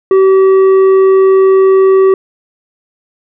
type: tone with tanh clipping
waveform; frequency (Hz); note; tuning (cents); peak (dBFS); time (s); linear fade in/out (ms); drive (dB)
sine; 383; G4; -40; -5; 0.11-2.14; 2; 7
effects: none